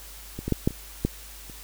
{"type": "clicks", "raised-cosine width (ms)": 3, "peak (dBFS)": [-20, -15, -8, -7, -27, -9, -30], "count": 7, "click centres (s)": [0.39, 0.48, 0.523, 0.675, 0.707, 1.05, 1.498], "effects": ["added 50 Hz sine -45 dBFS peak until 1.63 s", "white hiss -45 dBFS RMS until 1.63 s"]}